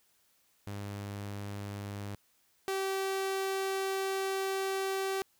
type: tone pair in turn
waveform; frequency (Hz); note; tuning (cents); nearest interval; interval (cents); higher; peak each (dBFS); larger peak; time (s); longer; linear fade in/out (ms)
sawtooth; 101.3 / 386; G#2 / G4; -43 / -27; octave + major seventh; 2316; second; -34 / -27; second; 0.67-2.15 / 2.68-5.22; second; 0
effects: white hiss -70 dBFS RMS until 5.39 s